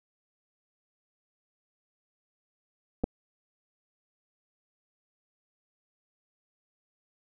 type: clicks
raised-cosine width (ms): 2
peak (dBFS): -20 / -13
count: 2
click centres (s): 3.037 / 3.041
effects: none